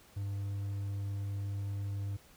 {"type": "tone", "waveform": "triangle", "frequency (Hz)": 99.9, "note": "G2", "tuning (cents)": 33, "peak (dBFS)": -32, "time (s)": [0.16, 2.17], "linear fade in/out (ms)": 10, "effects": ["pink hiss -60 dBFS RMS until 2.36 s"]}